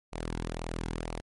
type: tone with flanger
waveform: sawtooth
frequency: 41.2 Hz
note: E1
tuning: in tune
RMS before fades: -36 dBFS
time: 0.12-1.21 s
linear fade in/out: 20 ms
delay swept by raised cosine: 0.58 to 1.68 ms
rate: 2 Hz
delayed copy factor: -0.55
effects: MP3 48 kbps